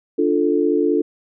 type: chord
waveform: sine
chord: D minor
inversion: none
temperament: equal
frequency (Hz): 293.7 / 349.2 / 440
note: D4 / F4 / A4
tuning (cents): 0 / 0 / 0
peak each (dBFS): -19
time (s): 0.18-1.02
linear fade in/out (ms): 10
effects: none